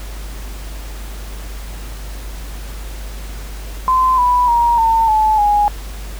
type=tone with pitch steps; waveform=sine; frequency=1031 / 986.7 / 944.3 / 903.8 / 865 / 827.8 Hz; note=C6 / B5 / A#5 / A5 / A5 / G#5; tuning=-26 / -2 / +22 / +46 / -30 / -6 cents; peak=-10 dBFS; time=3.88-5.68 s; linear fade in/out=0 ms; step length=300 ms; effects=added 50 Hz sine -26 dBFS peak until 6.19 s + pink hiss -36 dBFS RMS until 6.19 s